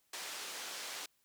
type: band-pass noise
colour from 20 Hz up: white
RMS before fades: -44 dBFS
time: 0.13-1.06 s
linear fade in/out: 5 ms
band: 380 to 6500 Hz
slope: 12 dB/octave
effects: white hiss -75 dBFS RMS until 1.24 s